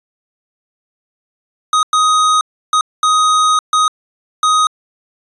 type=tone bursts at uneven times; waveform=square; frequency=1252 Hz; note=D#6; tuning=10 cents sharp; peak=-10 dBFS; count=6; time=1.73-1.83 / 1.93-2.41 / 2.73-2.81 / 3.03-3.59 / 3.73-3.88 / 4.43-4.67 s; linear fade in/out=2 ms; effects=resampled to 22050 Hz